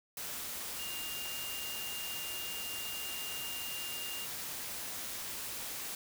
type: tone in noise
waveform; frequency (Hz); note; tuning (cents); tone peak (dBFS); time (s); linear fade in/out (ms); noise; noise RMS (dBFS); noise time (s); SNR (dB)
sine; 2809; F7; +9; -42; 0.79-4.25; 2; white; -41; 0.17-5.95; -4
effects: none